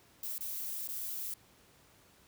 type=noise with dropouts; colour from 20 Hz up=violet; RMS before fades=-39 dBFS; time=0.23-1.34 s; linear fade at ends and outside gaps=2 ms; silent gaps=0.382-0.407 / 0.875-0.888 s; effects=pink hiss -63 dBFS RMS until 2.27 s + high-pass 60 Hz 12 dB/octave